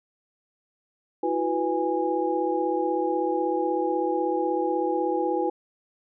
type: tone cluster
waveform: sine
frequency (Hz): 327.5 / 363.7 / 494.8 / 824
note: E4 / F#4 / B4 / G#5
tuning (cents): -11 / -30 / +3 / -14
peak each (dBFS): -28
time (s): 1.23-5.5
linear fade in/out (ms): 5
effects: none